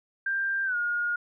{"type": "tone with pitch glide", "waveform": "sine", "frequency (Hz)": [1586, 1429.4], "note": ["G6", "F6"], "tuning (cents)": [20, 40], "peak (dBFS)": -25, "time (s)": [0.26, 1.16], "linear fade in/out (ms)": 5, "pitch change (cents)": -180, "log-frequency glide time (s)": [0.65, 0.76], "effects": []}